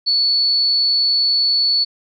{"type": "tone", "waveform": "sine", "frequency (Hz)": 4435, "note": "C#8", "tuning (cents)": 0, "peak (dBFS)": -13, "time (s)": [0.06, 1.85], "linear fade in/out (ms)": 20, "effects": []}